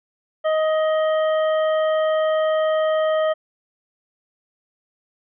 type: harmonic tone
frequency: 627 Hz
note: D#5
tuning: 13 cents sharp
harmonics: 1 / 2 / 3 / 5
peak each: -17 / -27 / -32 / -36 dBFS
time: 0.44-3.34 s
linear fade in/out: 20 ms
effects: none